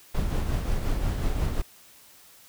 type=noise with tremolo; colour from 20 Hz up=brown; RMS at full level=-24 dBFS; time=0.14-1.62 s; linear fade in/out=10 ms; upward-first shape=triangle; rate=5.6 Hz; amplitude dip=45%; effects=white hiss -53 dBFS RMS until 2.48 s